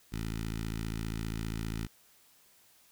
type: tone with notch filter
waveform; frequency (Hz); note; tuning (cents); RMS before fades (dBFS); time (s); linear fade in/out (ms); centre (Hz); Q
10% pulse; 55; A1; 0; -36; 0.12-1.87; 10; 650; 0.55
effects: white hiss -63 dBFS RMS until 2.91 s